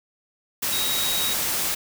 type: tone in noise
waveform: sine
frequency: 3800 Hz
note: A#7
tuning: 33 cents sharp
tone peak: -26 dBFS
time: 0.72-1.34 s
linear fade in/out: 10 ms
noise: white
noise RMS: -25 dBFS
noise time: 0.62-1.75 s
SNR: -4 dB
effects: none